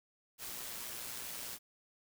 white noise with amplitude modulation, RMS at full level -42 dBFS, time 0.38-1.59 s, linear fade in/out 50 ms, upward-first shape sine, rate 120 Hz, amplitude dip 40%, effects none

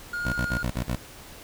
triangle tone, 1426 Hz, F6, 36 cents sharp, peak -26 dBFS, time 0.13-0.63 s, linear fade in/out 5 ms
15% pulse tone bursts, 61.2 Hz, B1, 15 cents flat, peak -19 dBFS, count 6, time 0.25-0.96 s, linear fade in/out 5 ms, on 80 ms, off 46 ms
effects pink hiss -45 dBFS RMS until 1.43 s

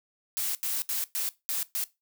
blue noise bursts at uneven times, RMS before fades -30 dBFS, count 6, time 0.37-0.55 / 0.63-0.82 / 0.89-1.04 / 1.15-1.29 / 1.49-1.63 / 1.75-1.84 s, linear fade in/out 0 ms, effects noise-tail reverb RT60 0.2 s tail -18 dB re dry

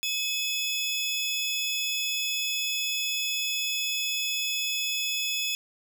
30% pulse tone pair together, 2556 / 3420 Hz, D#7 / A7, +46 / -50 cents, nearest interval perfect fourth, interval 504 cents, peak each -27 dBFS, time 0.03-5.55 s, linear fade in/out 0 ms, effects none

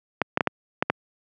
clicks, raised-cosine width 0.5 ms, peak -4 dBFS, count 6, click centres 0.217 / 0.374 / 0.408 / 0.473 / 0.825 / 0.9 s, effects high-pass 150 Hz 12 dB/octave

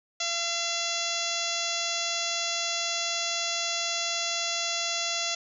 harmonic tone, 681 Hz, F5, 44 cents flat, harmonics 1 / 2 / 3 / 4 / 5 / 6 / 7 / 8 / 9 / 10, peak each -37 / -39 / -38 / -36 / -34 / -36 / -37 / -38 / -35 / -37 dBFS, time 0.2-5.35 s, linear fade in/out 5 ms, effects none

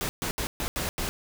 pink noise bursts at uneven times, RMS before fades -30 dBFS, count 6, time 0.01-0.09 / 0.22-0.31 / 0.38-0.47 / 0.6-0.68 / 0.76-0.89 / 0.98-1.09 s, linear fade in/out 0 ms, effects none

